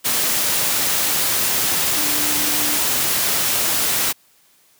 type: tone in noise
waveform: sine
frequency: 296.7 Hz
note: D4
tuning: 18 cents sharp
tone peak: -30 dBFS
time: 1.95-2.79 s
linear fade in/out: 20 ms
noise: white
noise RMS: -19 dBFS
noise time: 0.04-4.13 s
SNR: -14 dB
effects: white hiss -56 dBFS RMS until 4.79 s + high-pass 80 Hz 12 dB/octave